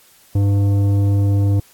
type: tone with tanh clipping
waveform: sine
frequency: 100.1 Hz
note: G2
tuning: 37 cents sharp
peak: -14 dBFS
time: 0.35-1.6 s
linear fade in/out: 5 ms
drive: 11 dB
effects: white hiss -50 dBFS RMS until 1.73 s + AAC 64 kbps